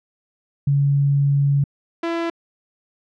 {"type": "tone pair in turn", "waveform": ["sine", "sawtooth"], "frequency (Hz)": [141, 335.4], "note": ["C#3", "E4"], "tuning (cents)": [30, 30], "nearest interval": "octave + minor third", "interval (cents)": 1500, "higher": "second", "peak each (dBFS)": [-14, -17], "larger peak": "first", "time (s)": [[0.67, 1.64], [2.03, 2.3]], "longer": "first", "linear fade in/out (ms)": 5, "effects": ["low-pass 3000 Hz 12 dB/octave"]}